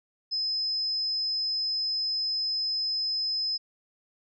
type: tone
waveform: sine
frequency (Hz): 5100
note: D#8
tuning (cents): +42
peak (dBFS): -26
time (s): 0.31-3.58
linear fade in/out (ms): 20
effects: none